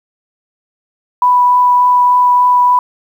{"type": "tone with vibrato", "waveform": "sine", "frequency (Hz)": 987.8, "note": "B5", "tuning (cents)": 0, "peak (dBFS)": -6, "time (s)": [1.22, 2.79], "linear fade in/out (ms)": 2, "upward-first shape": "triangle", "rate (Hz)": 3.4, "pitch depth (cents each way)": 8, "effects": ["7-bit"]}